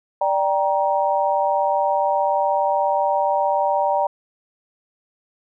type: chord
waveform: sine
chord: G minor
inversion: second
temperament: just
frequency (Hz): 588 / 784 / 940.8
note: D5 / G5 / Bb5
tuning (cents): +2 / 0 / +16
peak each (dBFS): -21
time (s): 0.21-4.07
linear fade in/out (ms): 5
effects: none